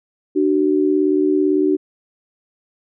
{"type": "tone pair together", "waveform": "sine", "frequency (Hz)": [299.5, 377.4], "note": ["D4", "F#4"], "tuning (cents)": [34, 34], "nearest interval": "major third", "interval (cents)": 400, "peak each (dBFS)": -16, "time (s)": [0.35, 1.77], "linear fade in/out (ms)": 20, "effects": []}